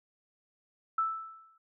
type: tone with exponential decay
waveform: sine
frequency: 1318.5 Hz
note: E6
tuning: in tune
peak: -24 dBFS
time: 0.98-1.58 s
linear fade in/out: 5 ms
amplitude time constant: 130 ms
effects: none